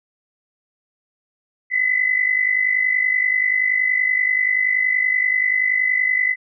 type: tone pair together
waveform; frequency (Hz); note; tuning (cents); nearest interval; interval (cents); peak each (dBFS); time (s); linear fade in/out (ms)
sine; 1975.5 / 2026; B6 / B6; 0 / +44; unison; 44; -21 / -17; 1.7-6.36; 50
effects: none